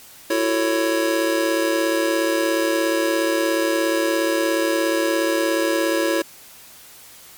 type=chord; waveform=square; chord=F# minor seventh; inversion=third; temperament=just; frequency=333 / 370 / 444 / 555 Hz; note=E4 / F#4 / A4 / C#5; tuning=+18 / 0 / +16 / +2 cents; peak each=-22 / -28 / -28 / -23 dBFS; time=0.3-6.22 s; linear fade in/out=5 ms; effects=white hiss -44 dBFS RMS until 7.37 s + MP3 96 kbps